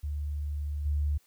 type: tone with level steps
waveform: sine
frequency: 73.42 Hz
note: D2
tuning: in tune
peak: -30 / -25 dBFS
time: 0.03-1.18 s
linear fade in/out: 10 ms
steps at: 0.85 s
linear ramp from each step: 10 ms
effects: white hiss -66 dBFS RMS until 1.26 s